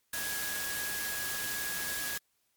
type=tone in noise; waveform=sine; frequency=1661.2 Hz; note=G#6; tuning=in tune; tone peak=-38 dBFS; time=0.13-2.18 s; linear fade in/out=5 ms; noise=white; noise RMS=-36 dBFS; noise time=0.13-2.18 s; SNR=-5 dB; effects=white hiss -75 dBFS RMS until 2.56 s + MP3 96 kbps